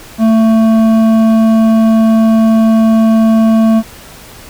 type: tone with hard clipping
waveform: sine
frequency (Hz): 222.8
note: A3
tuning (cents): +22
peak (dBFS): -7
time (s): 0.18-3.83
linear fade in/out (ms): 50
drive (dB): 9
effects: pink hiss -34 dBFS RMS until 4.49 s